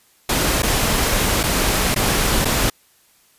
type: noise with dropouts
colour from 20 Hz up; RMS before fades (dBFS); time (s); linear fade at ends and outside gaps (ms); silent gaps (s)
pink; -18; 0.29-2.7; 5; 0.622-0.63 / 1.432-1.436 / 1.946-1.96 / 2.448-2.453
effects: white hiss -56 dBFS RMS until 3.38 s + resampled to 32000 Hz